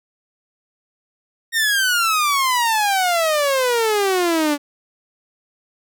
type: exponential sweep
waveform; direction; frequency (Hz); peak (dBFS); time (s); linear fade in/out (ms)
sawtooth; down; 1864.7 to 284.6; -12; 1.52-4.58; 50
effects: none